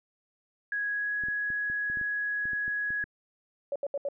sine tone with pitch glide, 1661 to 1671.6 Hz, G#6 to G#6, 0 to +11 cents, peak -28 dBFS, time 0.72-3.04 s, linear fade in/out 2 ms, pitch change +11 cents, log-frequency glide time 0.89-1.14 s
clicks, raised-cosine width 3 ms, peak -33 dBFS, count 12, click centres 1.237 / 1.285 / 1.503 / 1.7 / 1.9 / 1.972 / 2.013 / 2.455 / 2.533 / 2.68 / 2.905 / 3.04 s
sine tone bursts, 564 Hz, C#5, 30 cents sharp, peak -28 dBFS, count 4, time 3.72-4.087 s, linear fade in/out 2 ms, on 37 ms, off 73 ms
effects none

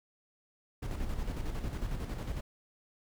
brown noise with tremolo, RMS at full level -34 dBFS, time 0.82-2.41 s, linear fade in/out 10 ms, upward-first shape square, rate 11 Hz, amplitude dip 45%, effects none

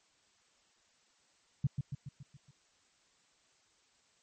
sine tone with echo, 138.59 Hz, C#3, in tune, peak -25 dBFS, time 1.64-1.67 s, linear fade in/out 5 ms, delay 140 ms, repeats 6, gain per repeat -5 dB, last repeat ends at 2.51 s, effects white hiss -70 dBFS RMS until 4.22 s + MP3 32 kbps

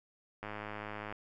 click train, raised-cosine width 0.5 ms, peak -26 dBFS, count 74, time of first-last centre 0.43-1.125 s, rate 105 Hz, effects none

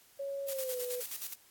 sine tone with pitch glide, 555 to 494.4 Hz, C#5 to B4, +2 to +2 cents, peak -35 dBFS, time 0.19-1.01 s, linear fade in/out 10 ms, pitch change -200 cents, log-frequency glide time 0.46-0.79 s
blue noise with tremolo, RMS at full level -38 dBFS, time 0.48-1.34 s, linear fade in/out 5 ms, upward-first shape square, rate 9.5 Hz, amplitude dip 60%
effects white hiss -62 dBFS RMS until 1.5 s + AAC 64 kbps

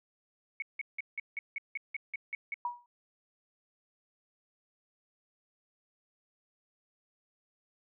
sine tone bursts, 2217 Hz, C#7, in tune, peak -33 dBFS, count 11, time 0.6-2.542 s, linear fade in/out 2 ms, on 22 ms, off 170 ms
sine tone with exponential decay, 964 Hz, B5, 42 cents flat, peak -28 dBFS, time 2.65-2.86 s, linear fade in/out 2 ms, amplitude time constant 45 ms
effects none

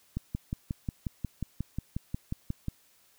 click train, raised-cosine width 5 ms, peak -19 dBFS, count 15, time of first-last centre 0.17-2.683 s, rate 5.57 Hz, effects white hiss -64 dBFS RMS until 3.18 s

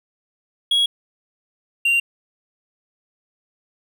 triangle tone pair in turn, 3320 / 2770 Hz, G#7 / F7, -1 / -15 cents, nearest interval minor third, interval 314 cents, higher first, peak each -13 / -13 dBFS, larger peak neither, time 0.71-0.86 / 1.85-2 s, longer neither, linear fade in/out 5 ms, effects none

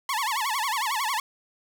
sawtooth tone with vibrato, 981 Hz, B5, 12 cents flat, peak -21 dBFS, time 0.09-1.2 s, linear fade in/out 2 ms, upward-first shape sine, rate 11 Hz, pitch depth 250 cents each way, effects none

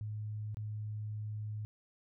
sine tone with dropouts, 106.5 Hz, G#2, 44 cents sharp, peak -37 dBFS, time 0.01-1.65 s, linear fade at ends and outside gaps 0 ms, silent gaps 0.545-0.57 s, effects none

